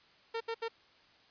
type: tone bursts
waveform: sawtooth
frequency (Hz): 456.2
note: A#4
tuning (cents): -37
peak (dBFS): -30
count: 3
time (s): 0.34-0.684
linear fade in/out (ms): 10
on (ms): 66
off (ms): 73
effects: white hiss -63 dBFS RMS until 1.3 s + resampled to 11025 Hz

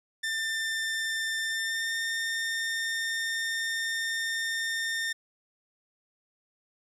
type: tone with pitch glide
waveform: sawtooth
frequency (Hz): 1791 to 1816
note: A6 to A#6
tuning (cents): +30 to -46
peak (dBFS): -25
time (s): 0.23-5.13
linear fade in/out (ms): 10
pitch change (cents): +24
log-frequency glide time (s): 1.43-1.97
effects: low-pass 10000 Hz 12 dB/octave + 11-bit

